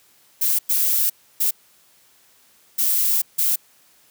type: noise bursts at uneven times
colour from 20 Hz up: violet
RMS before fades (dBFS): -19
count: 5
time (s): 0.41-0.59 / 0.69-1.1 / 1.4-1.51 / 2.78-3.22 / 3.38-3.56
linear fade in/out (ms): 10
effects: white hiss -56 dBFS RMS until 4.1 s + high-pass 80 Hz 12 dB/octave